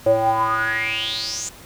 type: tone with band-pass filter sweep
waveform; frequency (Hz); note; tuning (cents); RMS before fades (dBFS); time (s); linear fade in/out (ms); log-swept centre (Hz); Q
square; 111.4; A2; +22; -21; 0.06-1.49; 5; 520 to 7300; 8.6
effects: pink hiss -43 dBFS RMS until 1.65 s